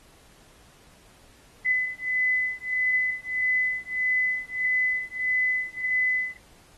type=beating tone pair; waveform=sine; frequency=2011 / 2012.6 Hz; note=B6 / B6; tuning=+31 / +32 cents; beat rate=1.6 Hz; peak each=-26 dBFS; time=1.66-6.37 s; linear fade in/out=2 ms; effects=pink hiss -56 dBFS RMS until 6.77 s + AAC 32 kbps